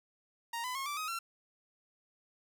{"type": "tone with pitch steps", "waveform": "sawtooth", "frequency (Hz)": [932.3, 1005, 1083.4, 1167.9, 1258.9, 1357.1], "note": ["A#5", "B5", "C#6", "D6", "D#6", "E6"], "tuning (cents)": [0, 30, -40, -10, 20, 50], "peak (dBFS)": -32, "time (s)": [0.53, 1.19], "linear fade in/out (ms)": 5, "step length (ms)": 110, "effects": []}